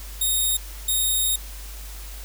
5% pulse tone bursts at uneven times, 3716 Hz, A#7, 6 cents flat, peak -12 dBFS, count 2, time 0.21-0.57 / 0.88-1.36 s, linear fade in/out 5 ms, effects added 50 Hz sine -35 dBFS peak until 2.24 s + white hiss -42 dBFS RMS until 2.24 s

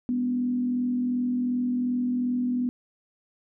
sine tone with frequency modulation, 247.3 Hz, B3, 3 cents sharp, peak -23 dBFS, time 0.09-2.69 s, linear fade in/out 0 ms, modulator 42.7 Hz, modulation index 0.34, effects none

